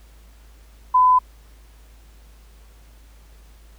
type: tone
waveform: sine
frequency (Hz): 1007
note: B5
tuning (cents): +33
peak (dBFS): -11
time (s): 0.94-1.19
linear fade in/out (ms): 10
effects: added 53 Hz sine -45 dBFS peak until 3.78 s + pink hiss -56 dBFS RMS until 3.78 s